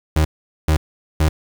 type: tone bursts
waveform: 35% pulse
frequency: 77.78 Hz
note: D#2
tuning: in tune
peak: -11 dBFS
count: 3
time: 0.16-1.29 s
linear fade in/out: 5 ms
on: 90 ms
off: 430 ms
effects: 7-bit